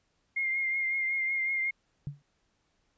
sine tone with vibrato, 2123 Hz, C7, 25 cents sharp, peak -27 dBFS, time 0.36-1.71 s, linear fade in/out 10 ms, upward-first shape triangle, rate 5.4 Hz, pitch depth 34 cents each way
sine tone with exponential decay, 143.3 Hz, D3, 42 cents flat, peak -29 dBFS, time 2.07-2.22 s, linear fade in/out 0 ms, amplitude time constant 32 ms
effects pink hiss -74 dBFS RMS until 2.97 s + resampled to 16000 Hz

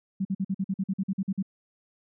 sine tone bursts, 192.5 Hz, G3, 31 cents flat, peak -24 dBFS, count 13, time 0.2-1.427 s, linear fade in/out 10 ms, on 51 ms, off 47 ms, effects none

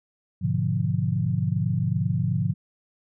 sine chord, G# diminished seventh, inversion none, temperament equal with one note detuned, 103.83 / 124.4 / 146.83 / 174.61 Hz, G#2 / B2 / D3 / F3, 0 / +13 / 0 / 0 cents, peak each -27 dBFS, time 0.41-2.54 s, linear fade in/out 20 ms, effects none

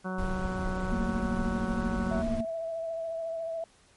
harmonic tone, 186.1 Hz, F#3, 10 cents sharp, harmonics 1 / 2 / 3 / 4 / 5 / 6 / 7 / 8, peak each -33 / -41 / -40 / -43 / -44 / -42 / -46 / -41 dBFS, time 0.04-2.23 s, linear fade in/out 20 ms
brown noise, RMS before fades -34 dBFS, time 0.18-2.41 s, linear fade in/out 5 ms
sine tone with tremolo, 230.1 Hz, A#3, 22 cents flat, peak -27 dBFS, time 0.92-2.45 s, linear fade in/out 5 ms, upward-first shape sine, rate 13 Hz, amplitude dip 75%
sine tone with vibrato, 658 Hz, E5, 3 cents flat, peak -31 dBFS, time 2.11-3.64 s, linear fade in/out 2 ms, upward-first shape sine, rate 14 Hz, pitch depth 22 cents each way
effects pink hiss -61 dBFS RMS until 3.96 s + MP3 48 kbps

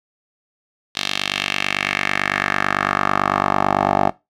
10% pulse tone with band-pass filter sweep, 48.99 Hz, G1, in tune, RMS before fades -20 dBFS, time 0.95-4.1 s, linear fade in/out 10 ms, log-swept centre 3700 to 760 Hz, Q 2.2, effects noise-tail reverb RT60 0.2 s tail -17 dB re dry

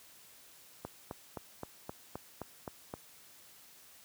click train, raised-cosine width 1 ms, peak -25 dBFS, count 9, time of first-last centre 0.85-2.939 s, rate 3.83 Hz, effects white hiss -58 dBFS RMS until 4.04 s + high-pass 60 Hz 12 dB/octave

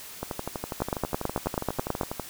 two click trains, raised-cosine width 1 ms, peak -11 / -16 dBFS, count 12 / 25, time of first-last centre 0.82-2.012 / 0.23-2.197 s, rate 9.23 / 12.2 Hz, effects white hiss -43 dBFS RMS until 2.29 s

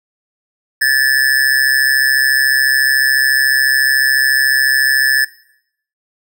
square tone with amplitude modulation, 1737 Hz, A6, 23 cents flat, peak -8 dBFS, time 0.81-5.25 s, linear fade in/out 10 ms, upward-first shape sine, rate 134 Hz, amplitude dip 70%, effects noise-tail reverb RT60 0.7 s tail -17 dB re dry

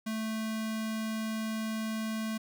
square tone with notch filter, 220 Hz, A3, in tune, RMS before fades -34 dBFS, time 0.06-2.38 s, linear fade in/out 10 ms, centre 460 Hz, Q 0.82, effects none

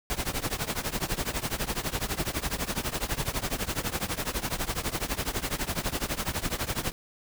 pink noise with tremolo, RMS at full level -27 dBFS, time 0.1-6.92 s, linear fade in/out 0 ms, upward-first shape triangle, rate 12 Hz, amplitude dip 95%, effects none

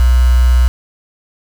sine tone with quantisation, 61.74 Hz, B1, in tune, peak -6 dBFS, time 0-0.68 s, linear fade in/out 0 ms, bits 4, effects none

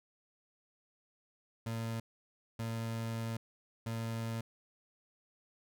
30% pulse tone bursts at uneven times, 113.9 Hz, A#2, 40 cents flat, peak -33 dBFS, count 3, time 1.66-2 / 2.59-3.37 / 3.86-4.41 s, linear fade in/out 5 ms, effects none

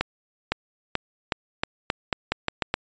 accelerating click train, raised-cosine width 0.3 ms, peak -6 dBFS, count 11, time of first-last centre 0.01-2.741 s, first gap 510 ms, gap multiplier 0.85, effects resampled to 16000 Hz

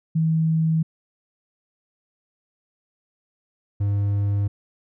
sine / triangle tone pair in turn, 160.6 / 101.17 Hz, E3 / G#2, -45 / -45 cents, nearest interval minor sixth, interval 800 cents, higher first, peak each -17 dBFS, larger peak neither, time 0.15-0.83 / 3.8-4.48 s, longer neither, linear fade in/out 10 ms, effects none

